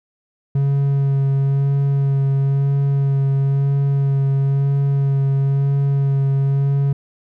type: tone with vibrato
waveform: triangle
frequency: 138.3 Hz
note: C#3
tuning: 4 cents flat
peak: -12 dBFS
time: 0.55-6.93 s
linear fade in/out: 5 ms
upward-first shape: sine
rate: 1 Hz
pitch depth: 16 cents each way
effects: none